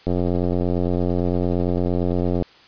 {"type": "click train", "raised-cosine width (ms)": 2, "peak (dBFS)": -9, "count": 210, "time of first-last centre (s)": [0.07, 2.424], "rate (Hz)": 88.8, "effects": ["white hiss -49 dBFS RMS until 2.67 s", "resampled to 11025 Hz"]}